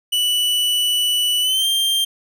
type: tone with pitch glide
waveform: 45% pulse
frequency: 2962 to 3175 Hz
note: F#7 to G7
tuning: +1 to +21 cents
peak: -16 dBFS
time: 0.12-2.05 s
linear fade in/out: 10 ms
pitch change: +120 cents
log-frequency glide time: 1.41-1.66 s
effects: none